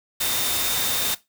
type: tone in noise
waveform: sine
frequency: 3644 Hz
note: A#7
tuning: 40 cents flat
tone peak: -29 dBFS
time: 0.2-1.15 s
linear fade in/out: 10 ms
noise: white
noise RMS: -24 dBFS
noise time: 0.2-1.15 s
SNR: -8 dB
effects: noise-tail reverb RT60 0.2 s tail -17 dB re dry